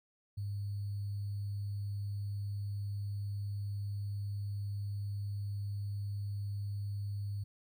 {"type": "tone with sample-and-hold", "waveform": "sine", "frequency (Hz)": 101.1, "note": "G#2", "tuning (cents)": -46, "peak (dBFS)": -35, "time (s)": [0.37, 7.44], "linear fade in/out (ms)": 10, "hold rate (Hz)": 4410, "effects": []}